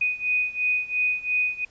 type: beating tone pair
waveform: sine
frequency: 2487 / 2489.9 Hz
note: D#7 / D#7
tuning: -1 / +1 cents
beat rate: 2.9 Hz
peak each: -24 / -26 dBFS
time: 0.01-1.65 s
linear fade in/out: 5 ms
effects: pink hiss -57 dBFS RMS until 1.7 s + resampled to 16000 Hz